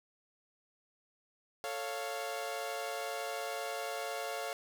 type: chord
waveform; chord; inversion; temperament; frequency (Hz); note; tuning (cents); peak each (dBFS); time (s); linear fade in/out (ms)
sawtooth; A augmented; none; equal with one note detuned; 442.3 / 554.4 / 698.5; A4 / C#5 / E#5; +9 / 0 / 0; -39 / -37 / -36; 1.64-4.53; 0
effects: none